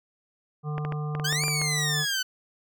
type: harmonic tone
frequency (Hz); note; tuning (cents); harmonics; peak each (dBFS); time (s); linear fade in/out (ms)
150; D3; +37; 1 / 3 / 5 / 7 / 8; -28 / -40 / -42 / -47 / -42; 0.63-2.06; 50
type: clicks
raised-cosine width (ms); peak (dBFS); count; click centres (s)
0.5; -18; 9; 0.781 / 0.85 / 0.923 / 1.151 / 1.198 / 1.326 / 1.437 / 1.482 / 1.616
type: exponential two-way sweep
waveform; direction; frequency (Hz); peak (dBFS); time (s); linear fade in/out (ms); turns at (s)
15% pulse; up then down; 1494 to 2396 to 1494; -19; 1.24-2.23; 10; 1.45
effects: none